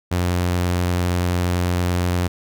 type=tone; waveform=sawtooth; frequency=88.8 Hz; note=F2; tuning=29 cents sharp; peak=-14 dBFS; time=0.11-2.28 s; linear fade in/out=10 ms; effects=none